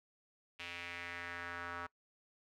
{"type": "tone with band-pass filter sweep", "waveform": "square", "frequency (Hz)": 86.7, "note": "F2", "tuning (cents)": -12, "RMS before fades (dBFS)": -45, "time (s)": [0.59, 1.87], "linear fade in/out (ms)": 10, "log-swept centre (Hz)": [2700, 1300], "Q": 2.8, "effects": ["noise-tail reverb RT60 0.1 s tail -22 dB re dry"]}